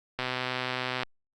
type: click train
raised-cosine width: 0.3 ms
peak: -14 dBFS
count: 108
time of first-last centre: 0.19-1.033 s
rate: 127 Hz
effects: Opus 48 kbps